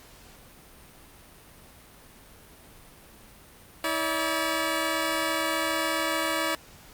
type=tone pair together; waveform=10% pulse; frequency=322.4 / 573 Hz; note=E4 / D5; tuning=-38 / -43 cents; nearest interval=minor seventh; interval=995 cents; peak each=-20 dBFS; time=3.84-6.55 s; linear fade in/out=2 ms; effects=pink hiss -51 dBFS RMS until 6.93 s + Opus 48 kbps